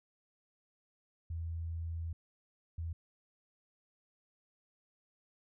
sine tone bursts at uneven times, 82.8 Hz, E2, 8 cents sharp, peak -36 dBFS, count 2, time 1.3-2.13 / 2.78-2.93 s, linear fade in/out 5 ms, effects none

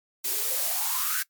blue noise with high-pass filter sweep, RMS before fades -27 dBFS, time 0.24-1.23 s, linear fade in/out 10 ms, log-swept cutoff 320 to 1600 Hz, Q 8.6, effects noise-tail reverb RT60 0.1 s tail -21 dB re dry + MP3 96 kbps

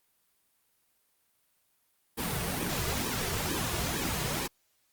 pink noise with flanger, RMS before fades -32 dBFS, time 2.17-4.48 s, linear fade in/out 20 ms, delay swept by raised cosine 1.4 to 3.8 ms, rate 2.2 Hz, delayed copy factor -0.7, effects white hiss -72 dBFS RMS until 4.92 s + Opus 32 kbps

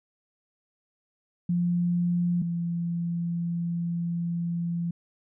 sine tone pair in turn, 174.61 / 170.72 Hz, F3 / F3, 0 / -39 cents, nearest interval unison, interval 39 cents, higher first, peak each -22 / -26 dBFS, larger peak first, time 1.49-2.42 / 2.42-4.91 s, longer second, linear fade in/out 5 ms, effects none

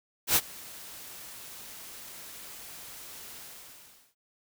white noise with ADSR envelope, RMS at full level -21 dBFS, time 0.27-4.15 s, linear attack 88 ms, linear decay 47 ms, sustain -24 dB, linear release 790 ms, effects none

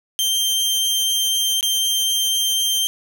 sawtooth tone with dropouts, 3152 Hz, G7, 9 cents sharp, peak -14 dBFS, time 0.19-2.87 s, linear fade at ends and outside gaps 0 ms, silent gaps 1.609-1.628 s, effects none

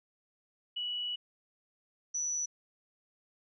sine tone pair in turn, 2940 / 5926 Hz, F#7 / F#8, -12 / +2 cents, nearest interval octave, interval 1214 cents, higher second, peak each -33 / -31 dBFS, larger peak second, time 0.76-1.16 / 2.14-2.46 s, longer first, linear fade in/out 10 ms, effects none

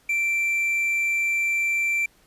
triangle tone with quantisation, 2347 Hz, D7, 2 cents flat, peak -19 dBFS, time 0.09-2.06 s, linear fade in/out 5 ms, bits 8, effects pink hiss -59 dBFS RMS until 2.26 s + resampled to 32000 Hz

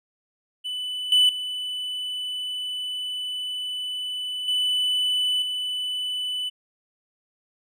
triangle tone with level steps, 2991 Hz, F#7, 18 cents sharp, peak -26 / -13 / -26 / -19 / -24 dBFS, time 0.64-6.5 s, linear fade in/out 20 ms, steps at 1.12 / 1.29 / 4.48 / 5.42 s, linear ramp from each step 2 ms, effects none

